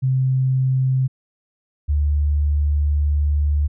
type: tone pair in turn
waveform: sine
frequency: 130.81 / 73.41 Hz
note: C3 / D2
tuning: 0 / 0 cents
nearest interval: minor seventh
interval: 1000 cents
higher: first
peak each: -15 dBFS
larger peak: neither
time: 0.02-1.08 / 1.88-3.68 s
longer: second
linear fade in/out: 20 ms
effects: none